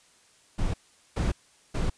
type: noise bursts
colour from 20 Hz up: brown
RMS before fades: -26 dBFS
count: 3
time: 0.58-1.9 s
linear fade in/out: 10 ms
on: 160 ms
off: 420 ms
effects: white hiss -60 dBFS RMS until 1.97 s + resampled to 22050 Hz